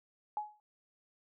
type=tone with exponential decay; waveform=sine; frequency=843 Hz; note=G#5; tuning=26 cents sharp; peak=-30 dBFS; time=0.37-0.6 s; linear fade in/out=1 ms; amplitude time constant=48 ms; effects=none